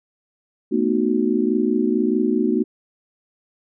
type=chord; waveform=sine; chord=B dominant seventh; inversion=third; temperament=just; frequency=222.2 / 246.9 / 308.7 / 370.4 Hz; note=A3 / B3 / D#4 / F#4; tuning=+17 / 0 / -14 / +2 cents; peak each=-22 dBFS; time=0.71-2.64 s; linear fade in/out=20 ms; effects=none